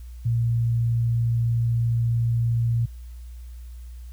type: tone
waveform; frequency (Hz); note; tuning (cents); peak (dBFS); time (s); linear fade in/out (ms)
sine; 116.9; A#2; +5; -19; 0.25-2.86; 10
effects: added 60 Hz sine -36 dBFS peak until 4.12 s + white hiss -59 dBFS RMS until 4.12 s